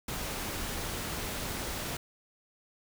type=noise; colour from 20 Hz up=pink; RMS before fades=-36 dBFS; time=0.08-1.97 s; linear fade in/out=5 ms; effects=none